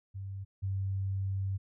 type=tone pair in turn; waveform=sine; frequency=97.4 / 96.87 Hz; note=G2 / G2; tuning=-11 / -20 cents; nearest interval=unison; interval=9 cents; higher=first; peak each=-37 / -30 dBFS; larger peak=second; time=0.14-0.45 / 0.62-1.58 s; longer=second; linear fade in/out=20 ms; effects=none